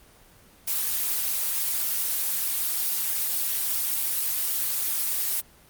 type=noise; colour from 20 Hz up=blue; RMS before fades=-26 dBFS; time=0.67-5.41 s; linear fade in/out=10 ms; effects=pink hiss -54 dBFS RMS until 5.69 s + Opus 24 kbps